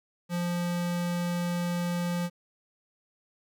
square tone, 174.61 Hz, F3, in tune, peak -28 dBFS, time 0.29-2.3 s, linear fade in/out 50 ms, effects 10-bit

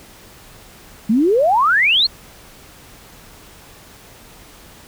sine exponential sweep, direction up, 203.8 to 4435 Hz, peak -11 dBFS, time 1.09-2.07 s, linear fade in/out 10 ms, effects pink hiss -43 dBFS RMS until 4.87 s

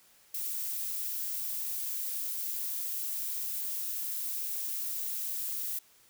violet noise, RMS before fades -35 dBFS, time 0.34-5.79 s, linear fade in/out 5 ms, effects white hiss -62 dBFS RMS until 6.09 s

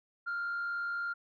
sine tone with frequency modulation, 1396.9 Hz, F6, in tune, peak -31 dBFS, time 0.26-1.14 s, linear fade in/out 20 ms, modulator 57.5 Hz, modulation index 0.33, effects tanh soft clip ceiling -30 dBFS

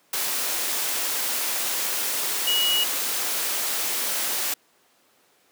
sine tone in noise, 2909 Hz, F#7, 30 cents flat, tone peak -20 dBFS, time 2.47-2.84 s, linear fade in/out 5 ms, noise white, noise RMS -26 dBFS, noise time 0.13-4.54 s, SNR +3 dB, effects pink hiss -61 dBFS RMS until 5.51 s + high-pass 300 Hz 12 dB/octave

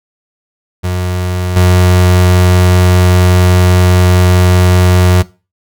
35% pulse tone with level steps, 90.5 Hz, F#2, 38 cents flat, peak -11 / -3 dBFS, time 0.83-5.23 s, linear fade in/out 20 ms, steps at 1.56 s, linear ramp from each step 5 ms, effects noise-tail reverb RT60 0.3 s tail -19 dB re dry

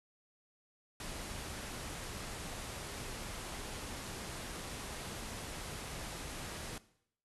pink low-pass noise, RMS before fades -44 dBFS, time 1-6.78 s, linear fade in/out 2 ms, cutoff 12000 Hz, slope 96 dB/octave, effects noise-tail reverb RT60 0.7 s tail -18 dB re dry

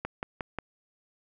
click train, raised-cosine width 0.5 ms, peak -17 dBFS, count 4, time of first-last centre 0.05-0.587 s, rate 5.59 Hz, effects none

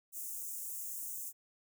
white high-pass noise, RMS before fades -42 dBFS, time 0.12-1.33 s, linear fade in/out 50 ms, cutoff 6500 Hz, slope 48 dB/octave, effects none

